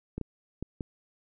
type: clicks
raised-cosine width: 3 ms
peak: -21 dBFS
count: 4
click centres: 0.18 / 0.213 / 0.626 / 0.808 s
effects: none